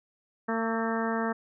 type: harmonic tone with a mistuned harmonic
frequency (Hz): 226.5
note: A#3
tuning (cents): -50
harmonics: 1 / 2 / 3 / 4 / 5 / 6 / 7 / 8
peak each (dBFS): -30 / -33 / -35 / -36 / -37 / -38 / -38 / -39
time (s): 0.48-1.33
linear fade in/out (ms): 10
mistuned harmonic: 6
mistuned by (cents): -46
effects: none